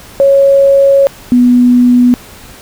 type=tone pair in turn; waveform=sine; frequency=552 / 245.9 Hz; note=C#5 / B3; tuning=-7 / -7 cents; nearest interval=octave + major second; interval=1400 cents; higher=first; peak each=-3 dBFS; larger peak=neither; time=0.2-1.07 / 1.32-2.14 s; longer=first; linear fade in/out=0 ms; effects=pink hiss -34 dBFS RMS until 2.61 s